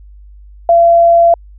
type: tone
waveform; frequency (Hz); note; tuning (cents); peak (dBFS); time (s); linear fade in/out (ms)
sine; 680; F5; -46; -4; 0.69-1.34; 2
effects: added 50 Hz sine -34 dBFS peak until 1.58 s